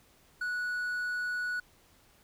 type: tone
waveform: triangle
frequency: 1470 Hz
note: F#6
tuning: 12 cents flat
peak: -29 dBFS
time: 0.41-1.6 s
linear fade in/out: 5 ms
effects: pink hiss -63 dBFS RMS until 2.23 s